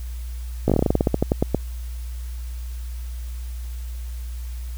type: slowing click train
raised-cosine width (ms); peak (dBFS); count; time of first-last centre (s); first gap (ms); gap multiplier
2; -4; 17; 0.68-1.547; 17; 1.14
effects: added 60 Hz sine -28 dBFS peak until 4.77 s + white hiss -48 dBFS RMS until 4.77 s